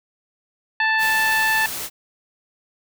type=harmonic tone; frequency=880 Hz; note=A5; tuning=in tune; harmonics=1 / 2 / 3 / 4 / 5; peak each=-23 / -18 / -26 / -34 / -34 dBFS; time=0.8-1.66 s; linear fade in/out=2 ms
type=noise; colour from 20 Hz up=white; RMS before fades=-29 dBFS; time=0.98-1.9 s; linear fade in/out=50 ms
effects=none